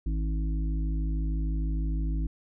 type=harmonic tone; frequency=53.2 Hz; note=G#1; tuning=42 cents sharp; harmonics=1 / 3 / 5 / 6; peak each=-26 / -36 / -40 / -42 dBFS; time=0.06-2.27 s; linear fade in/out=5 ms; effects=none